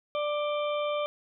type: harmonic tone with a mistuned harmonic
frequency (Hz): 591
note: D5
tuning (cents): +11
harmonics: 1 / 2 / 4 / 5 / 6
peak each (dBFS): -28 / -34 / -40 / -42 / -44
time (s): 0.15-1.06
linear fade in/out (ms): 0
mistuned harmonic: 5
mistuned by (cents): +92
effects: none